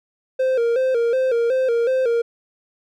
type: tone with vibrato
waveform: triangle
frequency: 492.9 Hz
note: B4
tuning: 3 cents flat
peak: -14 dBFS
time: 0.39-2.22 s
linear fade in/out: 10 ms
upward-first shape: square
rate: 2.7 Hz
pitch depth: 93 cents each way
effects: none